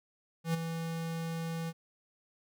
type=tone with ADSR envelope; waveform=square; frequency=164.81 Hz; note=E3; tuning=in tune; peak=-27 dBFS; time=0.44-1.73 s; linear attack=100 ms; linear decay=14 ms; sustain=-8 dB; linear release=44 ms; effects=none